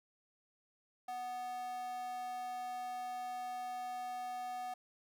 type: tone with high-pass filter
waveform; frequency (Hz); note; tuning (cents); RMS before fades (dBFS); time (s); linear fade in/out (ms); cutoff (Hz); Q
square; 246.8; B3; -1; -42; 1.08-4.74; 5; 760; 5.1
effects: none